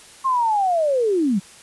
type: linear sweep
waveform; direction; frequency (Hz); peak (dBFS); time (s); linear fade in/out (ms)
sine; down; 1081 to 176.4; -16; 0.24-1.4; 20
effects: white hiss -45 dBFS RMS until 1.62 s + resampled to 24000 Hz